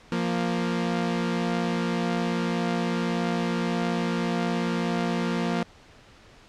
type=tone pair together; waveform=sawtooth; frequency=174.39 / 233.1 Hz; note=F3 / A#3; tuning=-2 / 0 cents; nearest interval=perfect fourth; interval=502 cents; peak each=-23 dBFS; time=0.12-5.63 s; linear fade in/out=2 ms; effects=pink hiss -52 dBFS RMS until 6.48 s + low-pass 5000 Hz 12 dB/octave